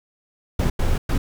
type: noise bursts at uneven times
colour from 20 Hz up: brown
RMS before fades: -19 dBFS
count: 3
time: 0.59-0.7 / 0.79-0.98 / 1.09-1.18 s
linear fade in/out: 5 ms
effects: none